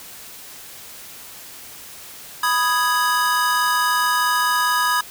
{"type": "chord", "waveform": "square", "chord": "G# minor", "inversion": "first", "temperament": "equal", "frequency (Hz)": [987.8, 1244.5, 1661.2], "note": ["B5", "D#6", "G#6"], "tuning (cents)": [0, 0, 0], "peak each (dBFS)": -22, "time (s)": [2.43, 5.01], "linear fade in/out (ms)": 5, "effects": ["white hiss -39 dBFS RMS until 5.1 s"]}